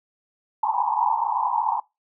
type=band-pass noise; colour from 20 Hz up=white; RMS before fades=-23 dBFS; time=0.63-1.8 s; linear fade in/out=5 ms; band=820 to 1000 Hz; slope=96 dB/octave; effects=noise-tail reverb RT60 0.2 s tail -21 dB re dry